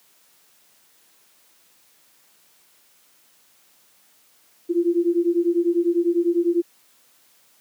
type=beating tone pair; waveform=sine; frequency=339.1 / 349.1 Hz; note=E4 / F4; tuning=+49 / -1 cents; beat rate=10 Hz; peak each=-20 dBFS; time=4.69-6.62 s; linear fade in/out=20 ms; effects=white hiss -58 dBFS RMS until 7.6 s + high-pass 150 Hz 12 dB/octave